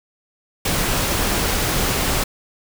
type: noise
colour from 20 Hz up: pink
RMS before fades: -20 dBFS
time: 0.65-2.24 s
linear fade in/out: 5 ms
effects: none